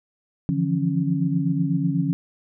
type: tone cluster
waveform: sine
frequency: 146.9 / 167.4 / 175.4 / 274.9 Hz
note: D3 / E3 / F3 / C#4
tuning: +1 / +27 / +8 / -14 cents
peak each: -25 dBFS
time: 0.49-2.13 s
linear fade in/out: 0 ms
effects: none